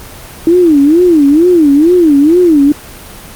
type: tone with vibrato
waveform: sine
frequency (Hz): 317.8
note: D#4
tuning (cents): +37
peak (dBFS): -3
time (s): 0.47-2.72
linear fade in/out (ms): 2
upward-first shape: sine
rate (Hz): 2.2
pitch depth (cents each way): 230
effects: pink hiss -30 dBFS RMS until 3.35 s + Opus 24 kbps